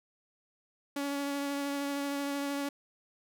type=tone with vibrato; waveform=sawtooth; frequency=282.1 Hz; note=C#4; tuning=30 cents sharp; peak=-28 dBFS; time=0.96-2.69 s; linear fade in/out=5 ms; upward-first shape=triangle; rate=13 Hz; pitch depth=16 cents each way; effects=none